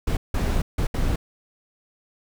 brown noise bursts at uneven times, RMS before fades -22 dBFS, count 4, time 0.07-0.17 / 0.34-0.62 / 0.78-0.87 / 0.94-1.16 s, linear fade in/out 5 ms, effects none

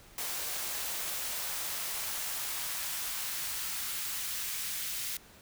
white noise with high-pass filter sweep, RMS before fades -36 dBFS, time 0.18-5.17 s, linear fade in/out 2 ms, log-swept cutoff 370 to 1900 Hz, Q 0.8, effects pink hiss -56 dBFS RMS until 5.41 s

